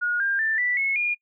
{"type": "tone with pitch steps", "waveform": "sine", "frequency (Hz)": [1442, 1600, 1775.3, 1969.8, 2186, 2425], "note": ["F#6", "G6", "A6", "B6", "C#7", "D#7"], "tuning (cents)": [-45, 35, 15, -5, -25, -45], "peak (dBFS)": -21, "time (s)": [0.01, 1.15], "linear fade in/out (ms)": 20, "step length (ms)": 190, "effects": ["noise-tail reverb RT60 0.1 s tail -23 dB re dry"]}